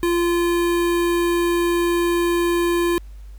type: tone with notch filter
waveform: square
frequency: 345.1 Hz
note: F4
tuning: 21 cents flat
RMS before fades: -19 dBFS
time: 0.03-2.98 s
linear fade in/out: 0 ms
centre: 5400 Hz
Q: 1.9
effects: added 50 Hz sine -35 dBFS peak until 3.38 s + pink hiss -58 dBFS RMS until 3.38 s